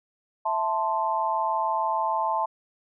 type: chord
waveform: sine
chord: A minor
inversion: second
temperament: equal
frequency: 659.3 / 880 / 1046.5 Hz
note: E5 / A5 / C6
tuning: 0 / 0 / 0 cents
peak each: -30 / -25 / -28 dBFS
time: 0.45-2.46 s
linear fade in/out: 10 ms
effects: none